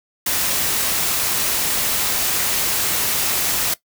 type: noise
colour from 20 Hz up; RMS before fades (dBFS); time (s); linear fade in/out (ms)
white; -20; 0.26-3.74; 5
effects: noise-tail reverb RT60 0.1 s tail -17 dB re dry